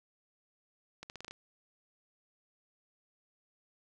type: accelerating click train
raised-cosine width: 0.2 ms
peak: -27 dBFS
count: 7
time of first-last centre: 1.03-1.31 s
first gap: 69 ms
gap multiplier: 0.84
effects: none